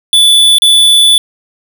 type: tone with dropouts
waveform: square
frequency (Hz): 3471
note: A7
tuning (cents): -24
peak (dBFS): -4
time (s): 0.13-1.18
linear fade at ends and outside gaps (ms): 1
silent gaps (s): 0.584-0.62
effects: none